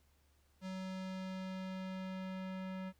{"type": "tone with low-pass filter sweep", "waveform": "square", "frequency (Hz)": 187.9, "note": "F#3", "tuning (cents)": 27, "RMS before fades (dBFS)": -43, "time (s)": [0.61, 2.93], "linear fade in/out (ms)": 50, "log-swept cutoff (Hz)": [5800, 2500], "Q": 0.95, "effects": ["added 72 Hz sine -70 dBFS peak until 2.99 s", "pink hiss -75 dBFS RMS until 2.99 s"]}